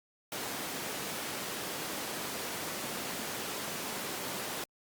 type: high-pass noise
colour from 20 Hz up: pink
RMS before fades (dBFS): -38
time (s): 0.32-4.64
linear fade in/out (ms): 2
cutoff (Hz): 220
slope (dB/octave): 12
effects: Opus 48 kbps